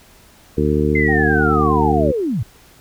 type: harmonic tone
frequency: 75 Hz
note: D2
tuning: 37 cents sharp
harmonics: 1 / 2 / 3 / 4 / 5 / 6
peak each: -21 / -21 / -21 / -21 / -21 / -21 dBFS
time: 0.57-2.12 s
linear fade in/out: 10 ms
type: linear sweep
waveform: sine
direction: down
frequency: 2097 to 87.9 Hz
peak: -17 dBFS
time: 0.95-2.43 s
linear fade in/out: 5 ms
type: tone with vibrato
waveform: sine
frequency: 752 Hz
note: F#5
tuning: 28 cents sharp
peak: -23 dBFS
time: 1.08-1.94 s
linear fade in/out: 10 ms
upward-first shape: sine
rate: 9.5 Hz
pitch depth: 75 cents each way
effects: pink hiss -48 dBFS RMS until 2.8 s